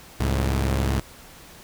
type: tone pair together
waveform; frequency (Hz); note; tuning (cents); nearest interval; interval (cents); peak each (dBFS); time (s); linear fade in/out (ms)
sawtooth; 67.28 / 107.1; C2 / A2; +49 / -46; minor sixth; 805; -18 / -22; 0.2-1; 5
effects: pink hiss -46 dBFS RMS until 1.63 s